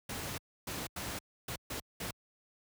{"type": "noise bursts at uneven times", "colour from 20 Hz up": "pink", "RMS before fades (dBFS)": -39, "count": 6, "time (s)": [[0.09, 0.38], [0.67, 0.87], [0.96, 1.19], [1.48, 1.56], [1.7, 1.8], [2, 2.11]], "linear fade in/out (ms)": 5, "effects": ["high-pass 60 Hz 12 dB/octave"]}